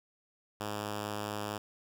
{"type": "tone", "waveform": "5% pulse", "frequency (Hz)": 104.4, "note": "G#2", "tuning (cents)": 10, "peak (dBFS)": -24, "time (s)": [0.6, 1.58], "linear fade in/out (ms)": 5, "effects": []}